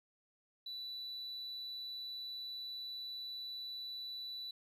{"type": "tone", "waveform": "sine", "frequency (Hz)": 3965, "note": "B7", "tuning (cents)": 6, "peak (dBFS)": -40, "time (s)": [0.66, 4.51], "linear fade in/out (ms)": 5, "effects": ["tanh soft clip ceiling -40 dBFS", "13-bit"]}